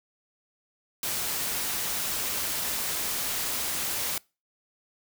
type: noise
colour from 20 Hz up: white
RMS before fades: -30 dBFS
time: 1.03-4.18 s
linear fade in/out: 2 ms
effects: noise-tail reverb RT60 0.3 s tail -25 dB re dry